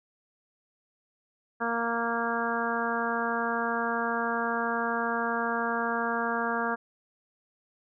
harmonic tone, 232.6 Hz, A#3, 4 cents flat, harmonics 1 / 2 / 3 / 4 / 5 / 6 / 7, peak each -34 / -34 / -34 / -34 / -34 / -34 / -34 dBFS, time 1.6-6.76 s, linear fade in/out 20 ms, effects none

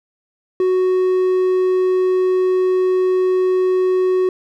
triangle tone, 370 Hz, F#4, in tune, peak -11 dBFS, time 0.6-4.29 s, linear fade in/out 2 ms, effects none

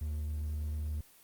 triangle tone, 75.6 Hz, D#2, 49 cents flat, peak -31 dBFS, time 0.01-1.01 s, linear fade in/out 5 ms, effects white hiss -60 dBFS RMS until 1.23 s + Opus 24 kbps

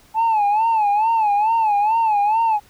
sine tone with vibrato, 863 Hz, A5, 34 cents flat, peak -12 dBFS, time 0.14-2.6 s, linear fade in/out 50 ms, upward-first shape sine, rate 2.3 Hz, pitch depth 110 cents each way, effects tanh soft clip ceiling -13 dBFS + pink hiss -52 dBFS RMS until 2.69 s

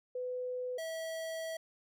sine / square tone pair in turn, 501 / 649.2 Hz, B4 / E5, +25 / -27 cents, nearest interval major third, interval 448 cents, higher second, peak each -35 / -38 dBFS, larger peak first, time 0.15-0.78 / 0.78-1.57 s, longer second, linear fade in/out 5 ms, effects none

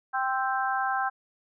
harmonic tone with a mistuned harmonic, 261.6 Hz, C4, in tune, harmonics 3 / 4 / 5 / 6, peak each -28 / -32 / -32 / -31 dBFS, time 0.13-1.1 s, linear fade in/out 20 ms, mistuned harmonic 5, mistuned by +16 cents, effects none

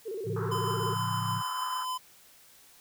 sine tone with vibrato, 415.3 Hz, G#4, in tune, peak -33 dBFS, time 0.05-0.95 s, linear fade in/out 20 ms, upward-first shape square, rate 16 Hz, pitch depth 140 cents each way
sine chord, A augmented, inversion none, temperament just, 110 / 137.5 / 171.88 Hz, A2 / C#3 / E#3, 0 / -14 / -27 cents, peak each -33 / -38 / -37 dBFS, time 0.24-1.43 s, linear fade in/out 50 ms
white band-pass noise, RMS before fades -40 dBFS, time 0.36-1.85 s, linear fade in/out 5 ms, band 940 to 1400 Hz, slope 48 dB/octave
square tone with tremolo, 1016 Hz, B5, 49 cents sharp, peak -31 dBFS, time 0.51-1.98 s, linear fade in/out 10 ms, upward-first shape sine, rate 6.6 Hz, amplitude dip 25%
effects white hiss -57 dBFS RMS until 2.8 s

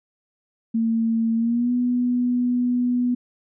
sine tone with pitch glide, 226.8 to 245.9 Hz, A#3 to B3, -47 to -7 cents, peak -18 dBFS, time 0.74-3.15 s, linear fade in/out 10 ms, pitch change +140 cents, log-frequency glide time 1.36-1.72 s, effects none

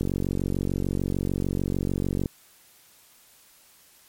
click train, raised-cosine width 3 ms, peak -13 dBFS, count 106, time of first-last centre 0.01-2.258 s, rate 46.7 Hz, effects white hiss -56 dBFS RMS until 4.08 s + MP3 64 kbps

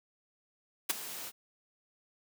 white noise with ADSR envelope, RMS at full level -26 dBFS, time 0.89-1.32 s, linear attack 13 ms, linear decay 15 ms, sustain -16 dB, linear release 45 ms, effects high-pass 150 Hz 12 dB/octave

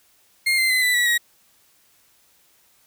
35% pulse tone with pitch steps, 2126 / 2079 / 2032 / 1987.1 / 1942.8 / 1899.5 Hz, C7 / C7 / B6 / B6 / B6 / A#6, +27 / -12 / +49 / +10 / -29 / +32 cents, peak -15 dBFS, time 0.46-1.18 s, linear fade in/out 10 ms, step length 120 ms, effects white hiss -59 dBFS RMS until 2.86 s

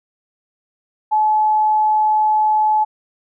sine tone, 858 Hz, A5, 44 cents flat, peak -12 dBFS, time 1.11-2.85 s, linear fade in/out 20 ms, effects none

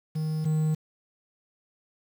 triangle tone pair in turn, 156.2 / 155.61 Hz, D#3 / D#3, +7 / +1 cents, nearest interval unison, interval 6 cents, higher first, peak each -24 / -20 dBFS, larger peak second, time 0.15-0.45 / 0.45-0.75 s, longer neither, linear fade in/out 10 ms, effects 8-bit

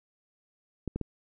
clicks, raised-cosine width 3 ms, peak -19 dBFS, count 3, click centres 0.877 / 0.96 / 1.013 s, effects none

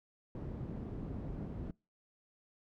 white low-pass noise, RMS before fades -42 dBFS, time 0.35-1.71 s, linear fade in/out 2 ms, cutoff 220 Hz, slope 12 dB/octave, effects noise-tail reverb RT60 0.3 s tail -26 dB re dry

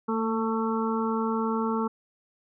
harmonic tone with a mistuned harmonic, 222.8 Hz, A3, 22 cents sharp, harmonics 1 / 2 / 4 / 5 / 6, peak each -27 / -30 / -33 / -34 / -35 dBFS, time 0.08-1.88 s, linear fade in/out 10 ms, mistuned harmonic 1, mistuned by +20 cents, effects none

